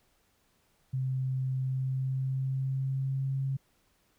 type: tone with pitch glide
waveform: sine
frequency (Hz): 130.81 to 135.03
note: C3 to C#3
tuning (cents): 0 to -45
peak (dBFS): -28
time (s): 0.93-3.57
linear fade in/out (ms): 10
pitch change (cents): +55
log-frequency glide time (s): 1.59-3.38
effects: pink hiss -70 dBFS RMS until 4.18 s